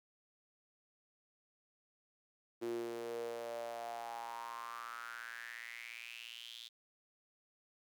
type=tone with high-pass filter sweep; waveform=sawtooth; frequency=117.1 Hz; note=A#2; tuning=8 cents sharp; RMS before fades=-45 dBFS; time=2.61-6.69 s; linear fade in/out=20 ms; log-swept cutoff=330 to 3600 Hz; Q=6.7; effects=none